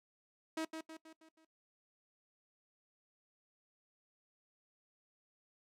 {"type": "tone with echo", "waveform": "sawtooth", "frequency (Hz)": 319.7, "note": "D#4", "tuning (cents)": 47, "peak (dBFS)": -32, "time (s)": [0.57, 0.65], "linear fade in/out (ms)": 5, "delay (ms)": 160, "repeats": 5, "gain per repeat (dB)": -6, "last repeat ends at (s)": 1.45, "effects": ["noise-tail reverb RT60 0.1 s tail -19 dB re dry", "low-pass 10000 Hz 12 dB/octave"]}